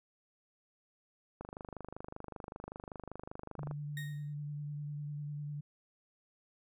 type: click train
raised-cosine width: 1 ms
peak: -29 dBFS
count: 59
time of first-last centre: 1.41-3.712 s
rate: 25.2 Hz
type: tone with vibrato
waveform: sine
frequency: 146.83 Hz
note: D3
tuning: in tune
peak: -38 dBFS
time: 3.58-5.61 s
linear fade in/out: 10 ms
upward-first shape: triangle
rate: 10 Hz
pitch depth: 24 cents each way
type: tone with exponential decay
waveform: 35% pulse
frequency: 1860 Hz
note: A#6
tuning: 4 cents flat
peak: -38 dBFS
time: 3.97-4.34 s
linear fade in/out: 2 ms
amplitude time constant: 79 ms
effects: none